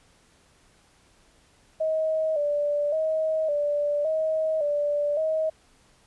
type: tone with vibrato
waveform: sine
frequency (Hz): 608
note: D#5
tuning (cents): -40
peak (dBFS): -22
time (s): 1.8-5.5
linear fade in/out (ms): 10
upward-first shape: square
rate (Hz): 0.89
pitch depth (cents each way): 68
effects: pink hiss -60 dBFS RMS until 6.06 s + resampled to 24000 Hz